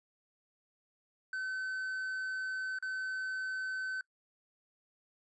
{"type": "tone with dropouts", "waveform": "triangle", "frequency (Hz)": 1525, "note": "G6", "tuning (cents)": -48, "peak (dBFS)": -33, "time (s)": [1.33, 4.01], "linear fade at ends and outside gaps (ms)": 2, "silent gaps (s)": [2.787, 2.825], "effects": ["noise-tail reverb RT60 0.1 s tail -23 dB re dry", "resampled to 22050 Hz"]}